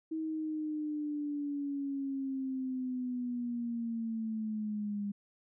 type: linear sweep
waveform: sine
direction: down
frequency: 319.8 to 201.6 Hz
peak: -33 dBFS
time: 0.11-5.12 s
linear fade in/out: 10 ms
effects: none